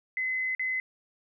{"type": "tone with dropouts", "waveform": "sine", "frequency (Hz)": 2037, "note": "C7", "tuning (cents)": -47, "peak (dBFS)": -27, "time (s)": [0.17, 0.8], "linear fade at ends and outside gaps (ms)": 1, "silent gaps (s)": [0.55, 0.595], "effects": []}